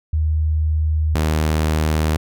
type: tone pair in turn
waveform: sine / sawtooth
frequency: 77.78 / 77.78 Hz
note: D#2 / D#2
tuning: 0 / 0 cents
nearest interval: unison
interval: 0 cents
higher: neither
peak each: -15 / -12 dBFS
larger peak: second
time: 0.13-1.15 / 1.15-2.17 s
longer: neither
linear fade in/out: 5 ms
effects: none